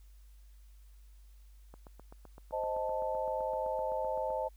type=click train; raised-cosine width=1 ms; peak=-37 dBFS; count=21; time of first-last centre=1.74-4.304 s; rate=7.8 Hz
type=chord; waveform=sine; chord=A diminished; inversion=first; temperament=equal; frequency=523.3 / 622.3 / 880 Hz; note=C5 / Eb5 / A5; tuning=0 / 0 / 0 cents; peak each=-36 dBFS; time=2.52-4.49 s; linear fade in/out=20 ms
effects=added 50 Hz sine -53 dBFS peak until 4.56 s + white hiss -71 dBFS RMS until 4.56 s